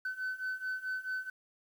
sine beating tone pair, 1514 / 1518.6 Hz, F#6 / F#6, +39 / +45 cents, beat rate 4.6 Hz, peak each -37 / -35 dBFS, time 0.05-1.3 s, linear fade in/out 5 ms, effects tanh soft clip ceiling -31 dBFS + 10-bit

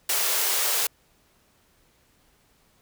white high-pass noise, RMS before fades -24 dBFS, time 0.09-0.87 s, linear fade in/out 5 ms, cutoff 350 Hz, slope 96 dB/octave, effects pink hiss -63 dBFS RMS until 2.81 s

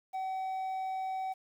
triangle tone with quantisation, 759 Hz, F#5, 44 cents sharp, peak -31 dBFS, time 0.13-1.34 s, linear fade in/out 20 ms, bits 10, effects none

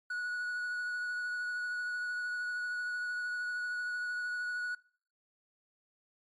triangle tone with vibrato, 1465 Hz, F#6, 18 cents flat, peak -32 dBFS, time 0.1-4.75 s, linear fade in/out 5 ms, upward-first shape triangle, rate 13 Hz, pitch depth 14 cents each way, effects noise-tail reverb RT60 0.5 s tail -23 dB re dry + MP3 48 kbps

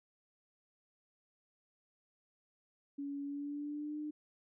sine tone with pitch glide, 282.4 to 300.9 Hz, C#4 to D4, +32 to +42 cents, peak -38 dBFS, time 2.98-4.11 s, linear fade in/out 10 ms, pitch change +110 cents, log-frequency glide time 3.24-3.98 s, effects none

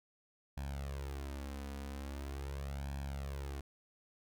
sawtooth tone with flanger, 69.3 Hz, C#2, in tune, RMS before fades -42 dBFS, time 0.57-3.61 s, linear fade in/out 5 ms, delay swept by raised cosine 1.2 to 4.1 ms, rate 0.42 Hz, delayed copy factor +0.75, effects none

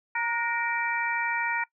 harmonic tone with a mistuned harmonic, 466.2 Hz, A#4, in tune, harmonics 2 / 3 / 4 / 5, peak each -30 / -32 / -31 / -32 dBFS, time 0.15-1.64 s, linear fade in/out 5 ms, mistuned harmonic 3, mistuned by +53 cents, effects noise-tail reverb RT60 0.1 s tail -21 dB re dry

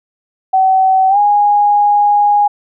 sine tone with pitch glide, 760 to 824 Hz, F#5 to G#5, +46 to -14 cents, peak -7 dBFS, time 0.53-2.48 s, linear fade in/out 10 ms, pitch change +140 cents, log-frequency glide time 1.09-1.18 s, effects none

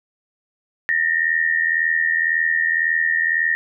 sine tone pair together, 1800 / 1881.9 Hz, A6 / A#6, +39 / +16 cents, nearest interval minor second, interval 77 cents, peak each -19 dBFS, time 0.89-3.55 s, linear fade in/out 0 ms, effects none

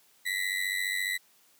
35% pulse ring-modulated tone, 1975.5 Hz, B6, in tune, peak -24 dBFS, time 0.25-1.18 s, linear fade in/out 20 ms, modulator 47.3 Hz, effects white hiss -63 dBFS RMS until 1.59 s + high-pass 150 Hz 12 dB/octave

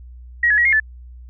sine tone with pitch steps, 1900 / 1699 / 1909 / 2137 / 1746 Hz, A#6 / G#6 / A#6 / C7 / A6, +33 / +39 / +41 / +36 / -14 cents, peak -12 dBFS, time 0.43-0.8 s, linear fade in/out 5 ms, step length 74 ms, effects added 61 Hz sine -36 dBFS peak until 1.29 s

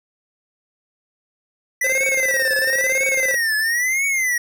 square tone with vibrato, 1959 Hz, B6, 15 cents flat, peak -18 dBFS, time 1.81-4.38 s, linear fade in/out 5 ms, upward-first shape triangle, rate 1 Hz, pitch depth 240 cents each way
square tone with tremolo, 528 Hz, C5, 16 cents sharp, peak -22 dBFS, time 1.84-3.35 s, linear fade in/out 5 ms, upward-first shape square, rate 18 Hz, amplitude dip 75%
effects none

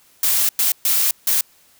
blue noise bursts at uneven times, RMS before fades -17 dBFS, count 4, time 0.23-0.49 / 0.59-0.72 / 0.85-1.11 / 1.27-1.41 s, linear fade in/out 2 ms, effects white hiss -54 dBFS RMS until 1.79 s

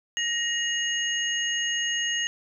sine tone cluster, 1876 / 2875 / 6520 Hz, A#6 / F7 / G#8, +11 / +50 / -33 cents, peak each -29 / -27 / -32 dBFS, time 0.17-2.27 s, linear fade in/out 0 ms, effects none

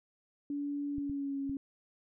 sine tone with pitch glide, 286.7 to 275.7 Hz, D4 to C#4, -42 to -9 cents, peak -33 dBFS, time 0.5-1.57 s, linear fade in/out 2 ms, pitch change -67 cents, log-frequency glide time 0.91-1.4 s
clicks, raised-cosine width 5 ms, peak -32 dBFS, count 3, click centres 0.983 / 1.097 / 1.496 s
effects none

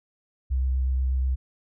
sine tone with vibrato, 64.9 Hz, C2, 13 cents flat, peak -21 dBFS, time 0.5-1.36 s, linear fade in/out 20 ms, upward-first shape sine, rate 8.2 Hz, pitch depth 14 cents each way, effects none

